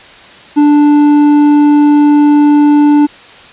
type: tone with hard clipping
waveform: sine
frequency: 293.7 Hz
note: D4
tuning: in tune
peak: -5 dBFS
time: 0.56-3.07 s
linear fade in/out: 20 ms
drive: 6 dB
effects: white hiss -35 dBFS RMS until 3.52 s + resampled to 8000 Hz